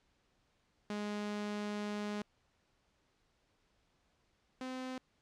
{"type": "tone pair in turn", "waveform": "sawtooth", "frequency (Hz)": [207.8, 257.4], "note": ["G#3", "C4"], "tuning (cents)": [1, -28], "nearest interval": "major third", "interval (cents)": 371, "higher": "second", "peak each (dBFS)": [-33, -36], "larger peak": "first", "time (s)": [[0.9, 2.22], [4.61, 4.98]], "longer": "first", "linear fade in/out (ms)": 2, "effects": ["pink hiss -75 dBFS RMS until 5.21 s", "low-pass 6000 Hz 12 dB/octave"]}